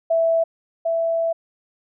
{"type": "tone pair in turn", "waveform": "sine", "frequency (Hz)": [659.3, 662.4], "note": ["E5", "E5"], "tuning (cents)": [0, 8], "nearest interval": "unison", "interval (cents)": 8, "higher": "second", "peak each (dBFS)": [-15, -18], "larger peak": "first", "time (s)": [[0.1, 0.44], [0.85, 1.33]], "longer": "second", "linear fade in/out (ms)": 10, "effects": []}